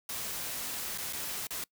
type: noise with dropouts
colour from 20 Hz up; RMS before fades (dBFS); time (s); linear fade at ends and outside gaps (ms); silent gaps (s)
white; -37; 0.09-1.64; 2; 0.977-0.983 / 1.127-1.132 / 1.47-1.506
effects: noise-tail reverb RT60 0.1 s tail -24 dB re dry